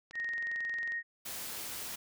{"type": "click train", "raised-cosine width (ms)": 0.2, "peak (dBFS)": -32, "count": 19, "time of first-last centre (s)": [0.11, 0.921], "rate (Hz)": 22.2}
{"type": "tone", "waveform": "sine", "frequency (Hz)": 1864.7, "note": "A#6", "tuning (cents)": 0, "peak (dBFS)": -33, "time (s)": [0.13, 1.03], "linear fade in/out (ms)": 50}
{"type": "noise", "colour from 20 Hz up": "white", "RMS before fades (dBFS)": -41, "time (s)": [1.25, 1.96], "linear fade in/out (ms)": 10}
{"effects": []}